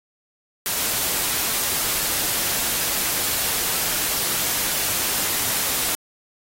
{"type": "noise", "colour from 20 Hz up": "white", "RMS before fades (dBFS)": -23, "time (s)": [0.66, 5.95], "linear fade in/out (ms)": 0, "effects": ["AAC 48 kbps"]}